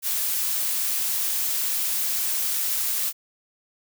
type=noise; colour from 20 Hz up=blue; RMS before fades=-25 dBFS; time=0.02-3.13 s; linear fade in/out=50 ms; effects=none